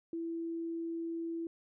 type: tone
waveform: sine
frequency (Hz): 332.3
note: E4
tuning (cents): +14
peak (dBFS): -35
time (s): 0.13-1.47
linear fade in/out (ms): 2
effects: none